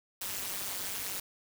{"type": "noise with amplitude modulation", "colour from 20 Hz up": "white", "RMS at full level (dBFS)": -33, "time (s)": [0.21, 1.2], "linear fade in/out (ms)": 5, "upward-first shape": "sine", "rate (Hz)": 196, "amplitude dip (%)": 95, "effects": []}